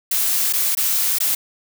blue noise with dropouts, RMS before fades -19 dBFS, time 0.11-1.35 s, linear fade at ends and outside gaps 5 ms, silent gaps 0.528-0.534 / 0.751-0.771 / 1.186-1.202 s, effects none

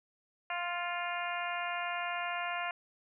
harmonic tone with a mistuned harmonic, 349.2 Hz, F4, in tune, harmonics 2 / 3 / 4 / 5 / 6 / 7 / 8, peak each -38 / -40 / -41 / -42 / -43 / -43 / -44 dBFS, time 0.5-2.71 s, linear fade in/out 2 ms, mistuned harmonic 6, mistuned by +20 cents, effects none

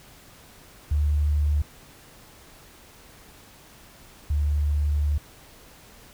sine tone pair in turn, 74 / 73.63 Hz, D2 / D2, +14 / +5 cents, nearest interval unison, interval 9 cents, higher first, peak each -19 / -20 dBFS, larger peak first, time 0.91-1.62 / 4.3-5.18 s, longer second, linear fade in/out 5 ms, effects pink hiss -50 dBFS RMS until 6.13 s

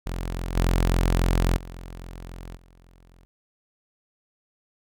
sawtooth tone with level steps, 43.65 Hz, F1, in tune, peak -24 / -15 / -33 / -48 dBFS, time 0.06-3.25 s, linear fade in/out 0 ms, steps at 0.55 / 1.56 / 2.56 s, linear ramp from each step 10 ms, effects none

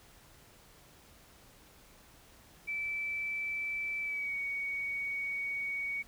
sine tone with pitch glide, 2320 to 2241 Hz, D7 to C#7, -22 to +18 cents, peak -33 dBFS, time 2.67-6.03 s, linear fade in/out 20 ms, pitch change -60 cents, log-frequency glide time 4.01-4.35 s, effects pink hiss -59 dBFS RMS until 6.07 s

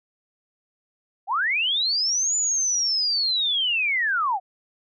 sine linear two-way sweep, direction up then down, 698.5 to 7040 to 698.5 Hz, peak -20 dBFS, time 1.27-4.4 s, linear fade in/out 50 ms, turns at 2.36 s, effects none

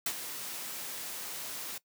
white noise with ADSR envelope, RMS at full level -30 dBFS, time 0.06-1.78 s, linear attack 3 ms, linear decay 63 ms, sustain -10 dB, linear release 4 ms, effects noise-tail reverb RT60 0.1 s tail -20 dB re dry + high-pass 150 Hz 12 dB/octave

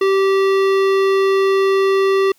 sine tone with hard clipping, 388.4 Hz, G4, 16 cents flat, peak -14 dBFS, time 0.01-2.32 s, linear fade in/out 5 ms, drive 16 dB, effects white hiss -57 dBFS RMS until 2.38 s

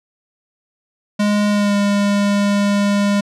square tone with pitch glide, 207 to 202.6 Hz, G#3 to G#3, -5 to -43 cents, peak -14 dBFS, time 1.19-3.21 s, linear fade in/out 10 ms, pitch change -38 cents, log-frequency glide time 1.49-1.75 s, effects low-pass 8000 Hz 12 dB/octave

